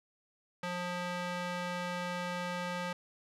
square tone with band-pass filter, 177.7 Hz, F3, 30 cents sharp, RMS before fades -37 dBFS, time 0.63-2.93 s, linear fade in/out 5 ms, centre 1600 Hz, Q 0.54, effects none

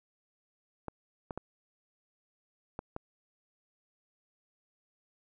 clicks, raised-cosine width 1 ms, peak -23 dBFS, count 5, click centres 0.883 / 1.308 / 1.376 / 2.791 / 2.964 s, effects none

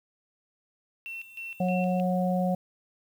sine tone with tremolo, 2703 Hz, E7, 43 cents sharp, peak -35 dBFS, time 1.06-2 s, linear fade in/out 0 ms, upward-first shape square, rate 3.2 Hz, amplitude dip 75%
harmonic tone, 182.3 Hz, F#3, 25 cents flat, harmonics 1 / 3 / 4, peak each -25 / -30 / -31 dBFS, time 1.6-2.55 s, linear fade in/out 5 ms
effects 9-bit

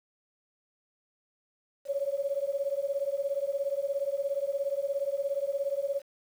sine beating tone pair, 550 / 567 Hz, C#5 / C#5, -14 / +39 cents, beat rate 17 Hz, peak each -31 dBFS, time 1.85-6.02 s, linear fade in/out 50 ms, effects 9-bit

